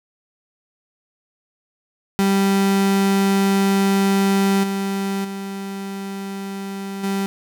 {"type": "tone with level steps", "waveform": "35% pulse", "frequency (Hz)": 196, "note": "G3", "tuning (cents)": 0, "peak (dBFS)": [-13, -19, -25, -18], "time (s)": [2.19, 7.26], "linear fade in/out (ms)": 0, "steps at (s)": [4.63, 5.24, 7.03], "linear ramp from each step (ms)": 10, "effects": []}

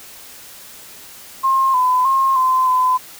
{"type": "tone with pitch steps", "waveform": "sine", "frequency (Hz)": [1066, 1009, 1070, 1030, 1015], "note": ["C6", "B5", "C6", "C6", "B5"], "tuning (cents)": [32, 37, 38, -28, 47], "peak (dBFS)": -12, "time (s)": [1.43, 2.98], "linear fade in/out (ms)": 20, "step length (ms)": 310, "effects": ["white hiss -39 dBFS RMS until 3.19 s"]}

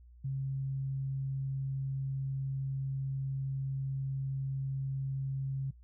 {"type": "tone", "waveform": "sine", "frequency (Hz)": 135.3, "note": "C#3", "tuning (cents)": -42, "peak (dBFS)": -32, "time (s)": [0.24, 5.71], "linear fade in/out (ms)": 10, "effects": ["noise-tail reverb RT60 0.1 s tail -20 dB re dry", "added 60 Hz sine -53 dBFS peak until 5.83 s"]}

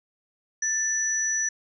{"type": "tone pair together", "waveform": "sine", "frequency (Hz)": [1767, 5909], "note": ["A6", "F#8"], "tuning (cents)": [7, -3], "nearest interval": "octave + major sixth", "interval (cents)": 2090, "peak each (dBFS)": [-29, -24], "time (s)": [0.62, 1.49], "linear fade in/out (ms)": 5, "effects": []}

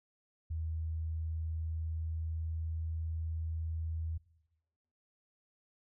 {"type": "tone with pitch glide", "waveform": "sine", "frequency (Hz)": [80.2, 80.85], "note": ["E2", "E2"], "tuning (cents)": [-47, -33], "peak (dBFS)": -34, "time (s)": [0.5, 4.18], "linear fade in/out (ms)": 10, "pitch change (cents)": 14, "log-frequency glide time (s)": [0.91, 3.08], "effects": ["noise-tail reverb RT60 1.0 s tail -21 dB re dry"]}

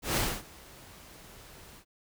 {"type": "noise with ADSR envelope", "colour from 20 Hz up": "pink", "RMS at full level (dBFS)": -27, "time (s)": [0.02, 1.85], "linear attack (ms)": 140, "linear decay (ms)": 260, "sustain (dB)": -24, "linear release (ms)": 78, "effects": []}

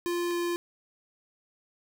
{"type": "tone pair in turn", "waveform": "square", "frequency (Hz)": [347.9, 346.5], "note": ["F4", "F4"], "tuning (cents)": [-7, -14], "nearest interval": "unison", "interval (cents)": 7, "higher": "first", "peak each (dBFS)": -28, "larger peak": "neither", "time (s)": [[0.06, 0.31], [0.31, 0.56]], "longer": "neither", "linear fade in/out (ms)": 0, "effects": []}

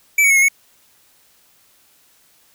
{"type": "tone with pitch steps", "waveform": "square", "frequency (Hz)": [2313, 2238, 2186, 2154, 2210], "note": ["D7", "C#7", "C#7", "C7", "C#7"], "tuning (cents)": [-27, 16, -25, 50, -6], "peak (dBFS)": -11, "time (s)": [0.18, 0.485], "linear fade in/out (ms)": 5, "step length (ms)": 61, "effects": ["white hiss -55 dBFS RMS until 2.54 s"]}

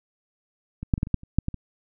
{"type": "clicks", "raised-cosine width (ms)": 5, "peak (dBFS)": [-20, -7, -17, -10, -23, -8, -30, -6, -14, -21], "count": 10, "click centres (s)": [0.83, 0.938, 0.979, 1.031, 1.071, 1.143, 1.234, 1.386, 1.484, 1.543], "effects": []}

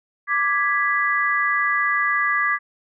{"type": "chord", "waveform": "sine", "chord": "G# diminished", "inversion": "second", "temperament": "equal", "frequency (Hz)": [1174.7, 1661.2, 1975.5], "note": ["D6", "G#6", "B6"], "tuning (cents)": [0, 0, 0], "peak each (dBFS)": -22, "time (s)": [0.27, 2.59], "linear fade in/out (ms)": 50, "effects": []}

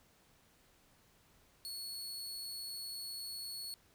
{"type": "tone", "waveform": "sawtooth", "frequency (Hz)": 4384, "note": "C#8", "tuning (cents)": -20, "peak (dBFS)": -39, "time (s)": [1.65, 3.74], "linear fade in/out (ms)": 0, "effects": ["pink hiss -68 dBFS RMS until 3.94 s"]}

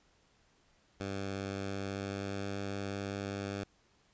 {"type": "tone with pitch glide", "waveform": "10% pulse", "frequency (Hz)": [98, 99.43], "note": ["G2", "G2"], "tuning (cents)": [0, 25], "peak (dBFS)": -28, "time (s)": [1, 3.64], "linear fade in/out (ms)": 5, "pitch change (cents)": 25, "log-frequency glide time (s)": [1.54, 2.7], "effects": ["pink hiss -69 dBFS RMS until 4.13 s", "resampled to 16000 Hz"]}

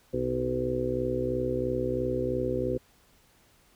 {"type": "harmonic tone with a mistuned harmonic", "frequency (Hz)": 63, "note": "B1", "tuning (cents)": 35, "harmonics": [1, 2, 4, 5, 6, 7, 8], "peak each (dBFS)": [-39, -35, -34, -37, -31, -40, -31], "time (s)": [0.13, 2.78], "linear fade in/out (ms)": 10, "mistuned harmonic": 2, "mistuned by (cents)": 17, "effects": ["pink hiss -62 dBFS RMS until 3.75 s"]}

